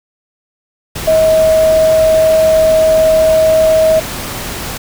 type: tone in noise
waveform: sine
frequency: 636 Hz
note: D#5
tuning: 38 cents sharp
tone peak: -6 dBFS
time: 1.07-4 s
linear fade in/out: 10 ms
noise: pink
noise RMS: -22 dBFS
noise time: 0.95-4.78 s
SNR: +13 dB
effects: none